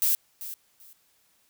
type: noise with echo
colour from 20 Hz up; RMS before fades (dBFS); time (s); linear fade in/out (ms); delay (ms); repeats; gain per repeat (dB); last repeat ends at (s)
violet; -23; 0.02-0.15; 0; 390; 2; -14; 0.93
effects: white hiss -66 dBFS RMS until 1.49 s